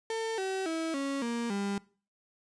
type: tone with pitch steps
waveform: 35% pulse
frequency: 448.8 / 381.8 / 324.8 / 276.3 / 235 / 199.92 Hz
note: A4 / G4 / E4 / C#4 / A#3 / G3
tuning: +34 / -46 / -26 / -6 / +14 / +34 cents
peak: -29 dBFS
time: 0.1-1.78 s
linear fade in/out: 2 ms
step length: 280 ms
effects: noise-tail reverb RT60 0.4 s tail -21 dB re dry + resampled to 22050 Hz